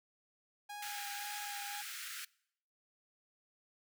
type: tone with vibrato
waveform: sawtooth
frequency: 820 Hz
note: G#5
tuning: 22 cents flat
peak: -40 dBFS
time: 0.69-1.82 s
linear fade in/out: 10 ms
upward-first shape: sine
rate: 1.9 Hz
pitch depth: 17 cents each way
type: high-pass noise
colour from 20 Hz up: pink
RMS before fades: -45 dBFS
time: 0.82-2.25 s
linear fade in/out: 5 ms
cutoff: 1300 Hz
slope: 96 dB/octave
effects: noise-tail reverb RT60 0.7 s tail -24 dB re dry